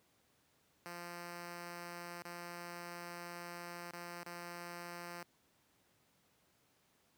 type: tone with dropouts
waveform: 5% pulse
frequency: 173.6 Hz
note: F3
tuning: 10 cents flat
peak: -34 dBFS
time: 0.86-5.23 s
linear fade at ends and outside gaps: 0 ms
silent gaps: 2.22-2.251 / 3.908-3.933 / 4.233-4.26 s
effects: pink hiss -73 dBFS RMS until 7.17 s + high-pass 100 Hz 12 dB/octave